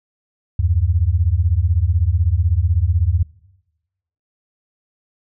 sine beating tone pair, 77.78 / 93.78 Hz, D#2 / F#2, 0 / +24 cents, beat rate 16 Hz, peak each -16 / -16 dBFS, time 0.59-3.23 s, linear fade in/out 5 ms, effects noise-tail reverb RT60 1.0 s tail -23 dB re dry

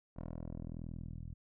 10% pulse tone with low-pass filter sweep, 41.2 Hz, E1, in tune, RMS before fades -44 dBFS, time 0.16-1.34 s, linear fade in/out 10 ms, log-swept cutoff 940 to 120 Hz, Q 0.86, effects none

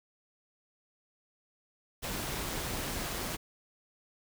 pink noise with amplitude modulation, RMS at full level -35 dBFS, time 2.02-3.37 s, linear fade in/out 20 ms, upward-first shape sine, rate 169 Hz, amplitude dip 25%, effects none

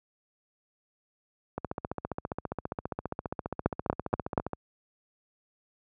two click trains, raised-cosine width 1 ms, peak -9 / -18 dBFS, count 4 / 45, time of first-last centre 3.66-4.378 / 1.58-4.533 s, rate 4.18 / 14.9 Hz, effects high-pass 60 Hz 12 dB/octave

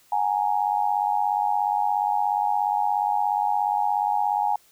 sine tone with amplitude modulation, 830.6 Hz, G#5, in tune, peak -16 dBFS, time 0.12-4.56 s, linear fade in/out 5 ms, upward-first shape sine, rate 97 Hz, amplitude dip 95%, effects white hiss -58 dBFS RMS until 4.71 s

